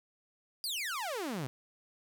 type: exponential sweep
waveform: sawtooth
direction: down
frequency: 4978 to 119.5 Hz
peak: -31 dBFS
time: 0.64-1.47 s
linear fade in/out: 0 ms
effects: none